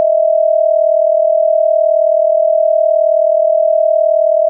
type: tone pair together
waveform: sine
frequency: 621.9 / 661 Hz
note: D#5 / E5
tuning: -1 / +5 cents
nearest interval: minor second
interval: 106 cents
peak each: -11 dBFS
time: 0-4.49 s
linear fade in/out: 0 ms
effects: none